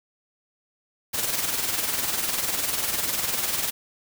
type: noise with tremolo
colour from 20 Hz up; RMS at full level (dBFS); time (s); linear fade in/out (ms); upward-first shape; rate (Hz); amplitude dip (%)
white; -24; 1.13-3.71; 20; sine; 20; 55
effects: none